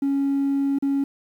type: tone with dropouts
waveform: triangle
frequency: 277.2 Hz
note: C#4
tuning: in tune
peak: -16 dBFS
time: 0.02-1.04 s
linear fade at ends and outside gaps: 5 ms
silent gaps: 0.787-0.824 s
effects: tanh soft clip ceiling -15 dBFS + 9-bit